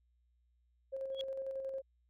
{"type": "tone with tremolo", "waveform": "sine", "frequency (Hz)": 536, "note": "C5", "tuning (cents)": 42, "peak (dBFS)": -36, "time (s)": [0.92, 1.82], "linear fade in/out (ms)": 20, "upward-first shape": "square", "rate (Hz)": 11, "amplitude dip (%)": 35}
{"type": "tone with exponential growth", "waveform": "sine", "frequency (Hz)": 3322, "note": "G#7", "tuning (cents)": 0, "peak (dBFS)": -34, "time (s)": [1.12, 1.21], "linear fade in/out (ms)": 0, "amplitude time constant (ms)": 18}
{"effects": ["tanh soft clip ceiling -27 dBFS", "added 60 Hz sine -70 dBFS peak until 2.09 s"]}